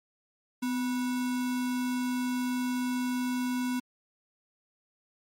sine tone with sample-and-hold, 251.4 Hz, B3, 31 cents sharp, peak -27 dBFS, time 0.62-3.8 s, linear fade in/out 10 ms, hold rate 1225 Hz, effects MP3 64 kbps

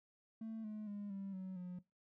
triangle tone with pitch steps, 222.6 / 213.3 / 204.4 / 195.81 / 187.62 / 179.77 Hz, A3 / G#3 / G#3 / G3 / F#3 / F#3, +20 / +46 / -27 / -2 / +24 / -50 cents, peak -40 dBFS, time 0.41-1.79 s, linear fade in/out 5 ms, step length 230 ms, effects noise-tail reverb RT60 0.2 s tail -20 dB re dry + tanh soft clip ceiling -38 dBFS

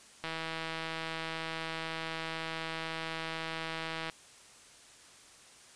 click train, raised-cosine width 0.3 ms, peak -21 dBFS, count 626, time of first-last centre 0.24-4.098 s, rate 162 Hz, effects white hiss -56 dBFS RMS until 5.75 s + resampled to 22050 Hz

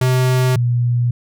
square / sine tone pair in turn, 128 / 120.82 Hz, C3 / B2, -38 / -38 cents, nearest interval minor second, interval 100 cents, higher first, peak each -13 dBFS, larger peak neither, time 0.01-0.56 / 0.56-1.11 s, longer neither, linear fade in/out 5 ms, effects none

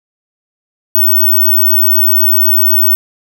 sine tone, 15804 Hz, B9, in tune, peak -6 dBFS, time 0.95-2.95 s, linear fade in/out 0 ms, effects none

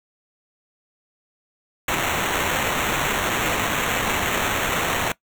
white noise with sample-and-hold, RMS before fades -23 dBFS, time 1.88-5.12 s, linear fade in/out 2 ms, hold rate 4900 Hz, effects noise-tail reverb RT60 0.1 s tail -20 dB re dry

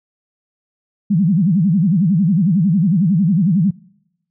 sine tone with vibrato, 180 Hz, F#3, 47 cents flat, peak -11 dBFS, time 1.1-3.71 s, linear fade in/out 10 ms, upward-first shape sine, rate 11 Hz, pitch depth 270 cents each way, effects noise-tail reverb RT60 0.9 s tail -25 dB re dry

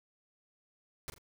pink noise with echo, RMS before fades -40 dBFS, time 1.08-1.1 s, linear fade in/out 0 ms, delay 41 ms, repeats 2, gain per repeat -10 dB, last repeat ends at 1.182 s, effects none

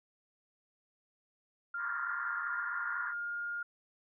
sine tone with pitch glide, 1396.9 to 1415.6 Hz, F6 to F6, 0 to +23 cents, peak -35 dBFS, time 1.74-3.63 s, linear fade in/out 5 ms, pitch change +23 cents, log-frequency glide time 2.04-3.31 s
white band-pass noise, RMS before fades -41 dBFS, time 1.77-3.15 s, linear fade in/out 50 ms, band 970 to 1800 Hz, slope 96 dB/octave
effects none

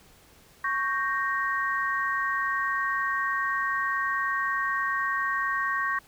sine chord, G diminished, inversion second, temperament equal, 1108.7 / 1568 / 1864.7 Hz, Db6 / G6 / Bb6, 0 / 0 / 0 cents, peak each -28 / -31 / -29 dBFS, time 0.64-5.99 s, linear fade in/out 5 ms, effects pink hiss -56 dBFS RMS until 6.07 s

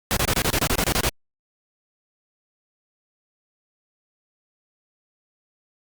pink noise bursts, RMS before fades -21 dBFS, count 12, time 0.11-1.091 s, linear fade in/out 0 ms, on 57 ms, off 27 ms, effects Opus 48 kbps

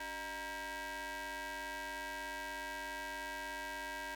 sawtooth ring-modulated tone, 329.6 Hz, E4, in tune, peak -34 dBFS, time 0-4.15 s, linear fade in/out 5 ms, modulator 1270 Hz, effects none

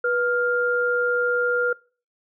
sine tone pair together, 488 / 1402.8 Hz, B4 / F6, -21 / +7 cents, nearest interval octave + tritone, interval 1828 cents, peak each -22 dBFS, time 0.04-1.73 s, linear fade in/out 5 ms, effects noise-tail reverb RT60 0.4 s tail -24 dB re dry

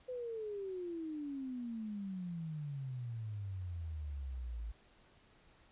sine exponential sweep, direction down, 512 to 53.6 Hz, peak -39 dBFS, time 0.08-4.72 s, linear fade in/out 10 ms, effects pink hiss -66 dBFS RMS until 5.71 s + resampled to 8000 Hz

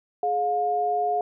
sine tone pair together, 421.6 / 712.1 Hz, G#4 / F5, +26 / +33 cents, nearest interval major sixth, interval 907 cents, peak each -28 / -22 dBFS, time 0.23-1.21 s, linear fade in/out 2 ms, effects none

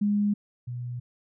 sine tone pair in turn, 205.7 / 122.31 Hz, G#3 / B2, -16 / -16 cents, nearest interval major sixth, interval 900 cents, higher first, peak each -21 / -31 dBFS, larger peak first, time 0.01-0.34 / 0.67-1 s, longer neither, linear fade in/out 10 ms, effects none

